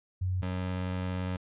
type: tone pair in turn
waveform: sine / 25% pulse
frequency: 92.3 / 91.77 Hz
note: F#2 / F#2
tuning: -4 / -14 cents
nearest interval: unison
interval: 10 cents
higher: first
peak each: -27 dBFS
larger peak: neither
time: 0.21-0.42 / 0.42-1.37 s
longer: second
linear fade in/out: 10 ms
effects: resampled to 8000 Hz